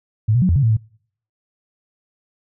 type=tone with pitch steps; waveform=sine; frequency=108.1 / 123 / 183.3 / 84.9 / 139.2 / 112.9 / 109.5 Hz; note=A2 / B2 / F#3 / F2 / C#3 / A2 / A2; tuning=-30 / -7 / -16 / -48 / +8 / +45 / -8 cents; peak=-12 dBFS; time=0.28-0.77 s; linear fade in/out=10 ms; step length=70 ms; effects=noise-tail reverb RT60 0.6 s tail -26 dB re dry